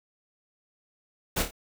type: noise with echo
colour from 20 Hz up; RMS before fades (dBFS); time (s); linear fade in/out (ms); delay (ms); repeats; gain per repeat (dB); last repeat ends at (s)
pink; -27; 1.36-1.43; 10; 27; 3; -6; 1.511
effects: none